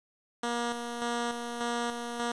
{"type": "tone with tremolo", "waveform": "10% pulse", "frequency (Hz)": 237.6, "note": "A#3", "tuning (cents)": 33, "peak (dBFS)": -21, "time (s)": [0.43, 2.32], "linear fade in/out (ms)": 5, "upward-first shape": "square", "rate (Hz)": 1.7, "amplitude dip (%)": 50, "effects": ["resampled to 22050 Hz", "8-bit"]}